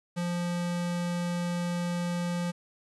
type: tone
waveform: square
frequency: 174.61 Hz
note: F3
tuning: in tune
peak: -29 dBFS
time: 0.16-2.52 s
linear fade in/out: 20 ms
effects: resampled to 24000 Hz + 10-bit